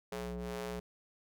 sawtooth ring-modulated tone, 120 Hz, B2, 49 cents flat, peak -31 dBFS, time 0.12-0.8 s, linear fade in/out 5 ms, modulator 301 Hz, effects none

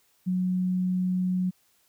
sine tone, 183.2 Hz, F#3, 17 cents flat, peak -23 dBFS, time 0.26-1.51 s, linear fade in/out 20 ms, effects white hiss -66 dBFS RMS until 1.88 s

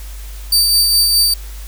sawtooth tone with tremolo, 4627 Hz, D8, 27 cents flat, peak -6 dBFS, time 0.52-1.34 s, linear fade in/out 5 ms, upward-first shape sine, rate 4.8 Hz, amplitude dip 30%, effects added 50 Hz sine -27 dBFS peak until 1.67 s + white hiss -39 dBFS RMS until 1.67 s

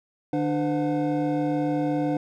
triangle tone cluster, 151.1 / 297.1 / 511 / 725 Hz, D3 / D4 / C5 / F#5, +50 / +20 / -41 / -35 cents, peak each -29 / -22 / -28 / -30 dBFS, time 0.33-2.17 s, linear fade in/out 2 ms, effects none

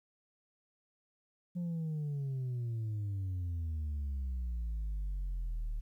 sine exponential sweep, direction down, 178.4 to 36.71 Hz, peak -31 dBFS, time 1.55-5.81 s, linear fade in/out 20 ms, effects tanh soft clip ceiling -33 dBFS + 12-bit

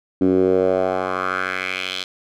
10% pulse tone with band-pass filter sweep, 93 Hz, F#2, 9 cents sharp, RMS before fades -20 dBFS, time 0.21-2.04 s, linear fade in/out 5 ms, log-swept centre 280 to 3700 Hz, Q 2.9, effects none

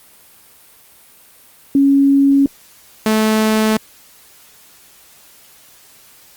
sine / sawtooth tone pair in turn, 277.2 / 217.6 Hz, C#4 / A3, 0 / -19 cents, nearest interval major third, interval 419 cents, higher first, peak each -8 dBFS, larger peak neither, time 1.75-2.46 / 3.06-3.77 s, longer neither, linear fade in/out 2 ms, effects white hiss -46 dBFS RMS until 6.36 s + Opus 32 kbps

